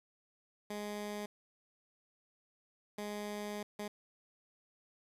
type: tone bursts at uneven times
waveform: 15% pulse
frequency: 207.7 Hz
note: G#3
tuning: in tune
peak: -33 dBFS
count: 3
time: 0.7-1.26 / 2.98-3.63 / 3.79-3.88 s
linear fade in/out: 5 ms
effects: resampled to 32000 Hz + 11-bit